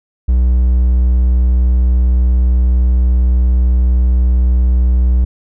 triangle tone, 61.74 Hz, B1, in tune, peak -6 dBFS, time 0.28-5.25 s, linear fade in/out 10 ms, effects none

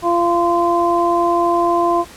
harmonic tone, 344.3 Hz, F4, 25 cents flat, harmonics 1 / 2 / 3, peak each -17 / -17 / -17 dBFS, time 0.02-2.05 s, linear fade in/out 50 ms, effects pink hiss -39 dBFS RMS until 2.16 s + low-pass 12000 Hz 12 dB/octave

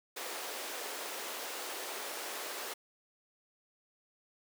pink high-pass noise, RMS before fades -41 dBFS, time 0.16-2.74 s, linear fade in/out 10 ms, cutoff 380 Hz, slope 24 dB/octave, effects none

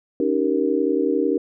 sine chord, Eb dominant seventh, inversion third, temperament just, 280 / 311.1 / 388.9 / 466.7 Hz, Db4 / Eb4 / G4 / Bb4, +18 / 0 / -14 / +2 cents, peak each -23 dBFS, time 0.2-1.38 s, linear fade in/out 2 ms, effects none

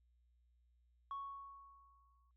sine tone with exponential decay, 1108.7 Hz, C#6, in tune, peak -39 dBFS, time 1.11-2.31 s, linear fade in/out 1 ms, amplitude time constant 260 ms, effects tanh soft clip ceiling -39 dBFS + added 60 Hz sine -70 dBFS peak until 2.36 s

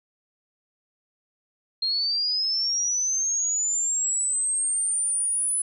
sine linear sweep, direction up, 4186 to 10080 Hz, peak -22 dBFS, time 1.82-5.62 s, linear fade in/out 5 ms, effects none

